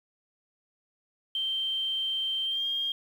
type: tone with pitch glide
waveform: sine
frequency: 3136 to 3219 Hz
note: G7 to G7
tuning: 0 to +45 cents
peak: -27 dBFS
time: 1.35-2.92 s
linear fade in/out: 2 ms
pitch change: +45 cents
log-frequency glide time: 2.45-2.66 s
effects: 9-bit